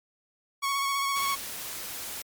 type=tone with vibrato; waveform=sawtooth; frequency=1108.7 Hz; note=C#6; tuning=in tune; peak=-22 dBFS; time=0.62-1.36 s; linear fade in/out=20 ms; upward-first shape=square; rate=15 Hz; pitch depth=18 cents each way
type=noise; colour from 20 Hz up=white; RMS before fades=-37 dBFS; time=1.16-2.22 s; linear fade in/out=2 ms
effects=MP3 96 kbps